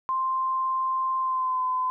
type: tone with pitch glide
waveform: sine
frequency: 1047 to 1020.1 Hz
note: C6 to C6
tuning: +1 to -44 cents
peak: -23 dBFS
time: 0.09-1.9 s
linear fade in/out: 0 ms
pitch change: -45 cents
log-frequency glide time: 1.19-1.63 s
effects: none